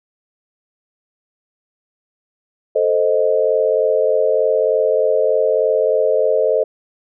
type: chord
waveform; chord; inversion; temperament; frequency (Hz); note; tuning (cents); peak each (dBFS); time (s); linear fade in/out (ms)
sine; A diminished; none; equal; 440 / 523.3 / 622.3; A4 / C5 / Eb5; 0 / 0 / 0; -17; 2.75-6.64; 10
effects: none